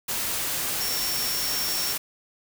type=tone in noise; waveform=sine; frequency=5480 Hz; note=F8; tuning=34 cents flat; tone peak=-29 dBFS; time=0.8-1.93 s; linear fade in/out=10 ms; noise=white; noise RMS=-28 dBFS; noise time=0.08-1.98 s; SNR=-4 dB; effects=none